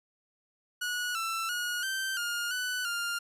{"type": "tone with pitch steps", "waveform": "sawtooth", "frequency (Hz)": [1461, 1335, 1447, 1555, 1419, 1493, 1402], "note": ["F#6", "E6", "F#6", "G6", "F6", "F#6", "F6"], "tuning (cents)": [-22, 22, -39, -14, 27, 15, 6], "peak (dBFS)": -27, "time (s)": [0.81, 3.19], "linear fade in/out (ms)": 10, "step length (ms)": 340, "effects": ["resampled to 32000 Hz"]}